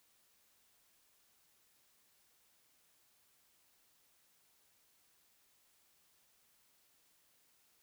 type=silence; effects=white hiss -72 dBFS RMS until 7.82 s